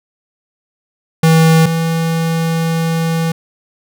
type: tone pair in turn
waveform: square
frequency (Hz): 161.8 / 164.15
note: E3 / E3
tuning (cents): -32 / -7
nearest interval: unison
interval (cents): 25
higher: second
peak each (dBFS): -7 / -14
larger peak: first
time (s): 1.23-1.66 / 1.66-3.32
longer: second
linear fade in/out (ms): 5
effects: none